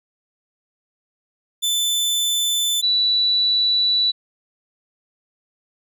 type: tone pair in turn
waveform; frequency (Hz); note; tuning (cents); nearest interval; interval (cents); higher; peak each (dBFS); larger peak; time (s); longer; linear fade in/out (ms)
sawtooth / sine; 3520 / 3951; A7 / B7; 0 / 0; major second; 200; second; -15; neither; 1.62-2.82 / 2.82-4.12; second; 20
effects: none